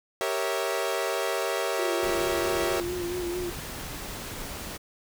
sawtooth chord, G diminished seventh, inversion none, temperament equal with one note detuned, 392 / 466.2 / 554.4 / 652.1 Hz, G4 / Bb4 / Db5 / Fb5, 0 / 0 / 0 / -19 cents, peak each -28 dBFS, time 0.21-2.8 s, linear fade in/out 0 ms
sine tone with vibrato, 353.7 Hz, F4, 22 cents sharp, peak -29 dBFS, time 1.78-3.51 s, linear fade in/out 20 ms, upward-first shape sine, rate 4.5 Hz, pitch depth 41 cents each way
pink noise, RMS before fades -37 dBFS, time 2.02-4.78 s, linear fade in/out 20 ms
effects none

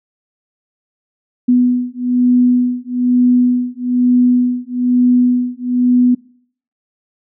sine beating tone pair, 246.9 / 248 Hz, B3 / B3, 0 / +7 cents, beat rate 1.1 Hz, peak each -13 dBFS, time 1.48-6.15 s, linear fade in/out 10 ms, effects noise-tail reverb RT60 0.6 s tail -24 dB re dry

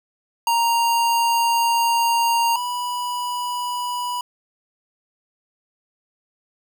square tone pair in turn, 932.3 / 980.7 Hz, A#5 / B5, 0 / -12 cents, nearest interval minor second, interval 88 cents, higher second, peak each -17 / -24 dBFS, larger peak first, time 0.47-2.56 / 2.56-4.21 s, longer first, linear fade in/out 2 ms, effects none

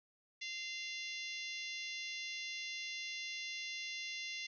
harmonic tone, 692 Hz, F5, 16 cents flat, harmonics 3 / 4 / 5 / 6 / 7 / 8 / 9, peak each -45 / -47 / -49 / -51 / -52 / -53 / -54 dBFS, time 0.41-4.47 s, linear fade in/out 10 ms, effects none

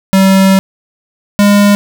square tone pair in turn, 192.2 / 203.7 Hz, G3 / G#3, -34 / -33 cents, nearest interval minor second, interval 101 cents, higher second, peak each -5 dBFS, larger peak neither, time 0.13-0.59 / 1.39-1.75 s, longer first, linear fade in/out 0 ms, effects none

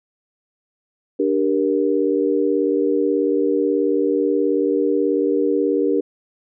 sine chord, G minor, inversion second, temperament just, 294 / 392 / 470.4 Hz, D4 / G4 / Bb4, +2 / 0 / +16 cents, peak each -20 dBFS, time 1.19-6.01 s, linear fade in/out 10 ms, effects none

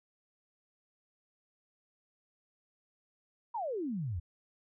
sine exponential sweep, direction down, 987.8 to 77.5 Hz, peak -33 dBFS, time 3.54-4.2 s, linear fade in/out 10 ms, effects none

